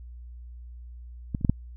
clicks, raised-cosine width 5 ms, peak -15 / -25 / -10 / -7 dBFS, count 4, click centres 1.348 / 1.412 / 1.448 / 1.496 s, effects added 60 Hz sine -40 dBFS peak until 1.76 s

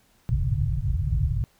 white low-pass noise, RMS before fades -24 dBFS, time 0.29-1.44 s, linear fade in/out 0 ms, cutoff 150 Hz, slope 96 dB/octave, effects pink hiss -62 dBFS RMS until 1.59 s

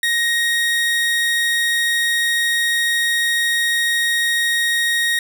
30% pulse tone, 1874 Hz, A#6, 9 cents sharp, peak -13 dBFS, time 0.03-5.19 s, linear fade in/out 2 ms, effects none

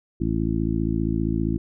harmonic tone, 55.1 Hz, A1, 3 cents sharp, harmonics 1 / 2 / 3 / 4 / 5 / 6, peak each -28 / -28 / -28 / -28 / -28 / -28 dBFS, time 0.2-1.58 s, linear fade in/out 10 ms, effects none

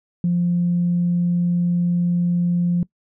sine tone, 174.61 Hz, F3, in tune, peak -15 dBFS, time 0.24-2.83 s, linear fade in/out 2 ms, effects noise-tail reverb RT60 0.1 s tail -22 dB re dry + tanh soft clip ceiling -11 dBFS

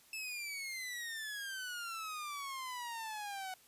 sawtooth exponential sweep, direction down, 2637 to 740 Hz, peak -37 dBFS, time 0.13-3.54 s, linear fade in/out 2 ms, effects white hiss -64 dBFS RMS until 3.67 s + resampled to 32000 Hz

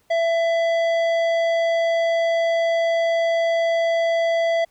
triangle tone with tanh clipping, 667 Hz, E5, 20 cents sharp, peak -19 dBFS, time 0.1-4.65 s, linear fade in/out 10 ms, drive 16 dB, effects pink hiss -63 dBFS RMS until 4.7 s

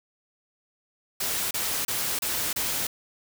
white noise bursts, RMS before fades -28 dBFS, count 5, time 1.2-2.87 s, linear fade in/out 5 ms, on 310 ms, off 30 ms, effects none

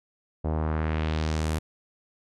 sawtooth tone with low-pass filter sweep, 78.3 Hz, D#2, 11 cents sharp, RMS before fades -27 dBFS, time 0.44-1.59 s, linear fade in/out 10 ms, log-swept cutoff 670 to 12000 Hz, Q 1.4, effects none

